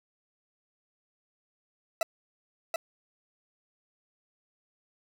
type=tone with echo; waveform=40% pulse; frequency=659.3 Hz; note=E5; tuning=in tune; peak=-24 dBFS; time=2.01-2.03 s; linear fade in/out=2 ms; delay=730 ms; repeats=1; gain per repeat=-3 dB; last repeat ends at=2.76 s; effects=none